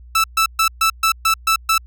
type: tone bursts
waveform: sawtooth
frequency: 1318.5 Hz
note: E6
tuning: in tune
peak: -9 dBFS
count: 8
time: 0.15-1.78 s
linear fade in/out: 5 ms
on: 90 ms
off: 130 ms
effects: added 60 Hz sine -38 dBFS peak until 1.86 s